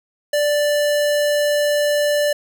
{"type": "tone", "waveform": "square", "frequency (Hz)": 587.3, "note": "D5", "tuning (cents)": 0, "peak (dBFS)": -16, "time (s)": [0.33, 2.33], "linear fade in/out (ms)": 5, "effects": []}